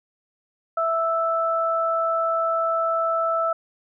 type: tone pair together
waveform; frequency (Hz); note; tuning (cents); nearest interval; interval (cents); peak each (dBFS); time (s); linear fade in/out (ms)
sine; 659.2 / 1318.5; E5 / E6; 0 / 0; octave; 1200; -23 / -22; 0.77-3.53; 5
effects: none